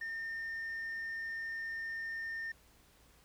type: tone with tanh clipping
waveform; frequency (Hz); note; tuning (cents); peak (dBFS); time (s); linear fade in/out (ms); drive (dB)
sine; 1815; A#6; -47; -38; 0.01-2.52; 5; 1
effects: added 60 Hz sine -68 dBFS peak until 3.24 s + pink hiss -65 dBFS RMS until 3.24 s